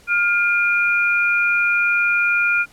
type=tone pair together; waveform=sine; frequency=1411.4 / 2411 Hz; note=F6 / D7; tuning=+18 / +45 cents; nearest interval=major sixth; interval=927 cents; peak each=-17 / -18 dBFS; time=0.07-2.66 s; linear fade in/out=50 ms; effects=pink hiss -50 dBFS RMS until 2.72 s + low-pass 12000 Hz 12 dB/octave